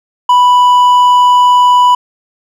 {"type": "tone with hard clipping", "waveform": "triangle", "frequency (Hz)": 987.8, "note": "B5", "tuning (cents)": 0, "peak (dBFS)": -5, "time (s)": [0.29, 1.95], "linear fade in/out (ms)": 5, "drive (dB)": 7, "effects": []}